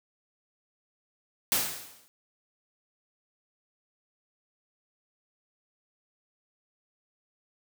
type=noise with exponential decay; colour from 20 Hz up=white; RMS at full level=-23 dBFS; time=1.52-2.08 s; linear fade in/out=0 ms; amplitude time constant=120 ms; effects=high-pass 80 Hz 12 dB/octave

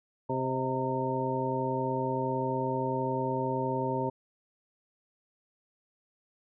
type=harmonic tone with a mistuned harmonic; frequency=130.81 Hz; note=C3; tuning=in tune; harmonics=1 / 2 / 3 / 4 / 5 / 7; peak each=-35 / -35 / -34 / -35 / -39 / -33 dBFS; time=0.29-4.1 s; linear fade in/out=10 ms; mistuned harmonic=5; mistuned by=-50 cents; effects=none

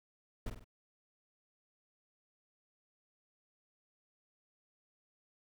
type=noise with echo; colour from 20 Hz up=brown; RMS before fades=-38 dBFS; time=0.46-0.5 s; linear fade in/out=5 ms; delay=48 ms; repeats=3; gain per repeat=-6 dB; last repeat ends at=0.644 s; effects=none

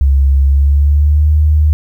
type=tone with pitch glide; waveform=sine; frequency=68.5 to 76.01 Hz; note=C#2 to D#2; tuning=-20 to -40 cents; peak=-6 dBFS; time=0.01-1.73 s; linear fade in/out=0 ms; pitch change=+180 cents; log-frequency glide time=0.43-1.31 s; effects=8-bit

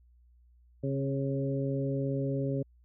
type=harmonic tone with a mistuned harmonic; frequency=137.2 Hz; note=C#3; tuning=17 cents flat; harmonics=1 / 2 / 3 / 4; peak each=-31 / -34 / -36 / -37 dBFS; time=0.83-2.63 s; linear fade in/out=10 ms; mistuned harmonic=2; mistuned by=-15 cents; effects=added 60 Hz sine -58 dBFS peak until 2.84 s

